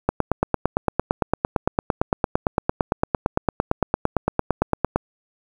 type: click train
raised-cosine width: 1 ms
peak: -3 dBFS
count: 44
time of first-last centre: 0.09-4.96 s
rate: 8.83 Hz
effects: 7-bit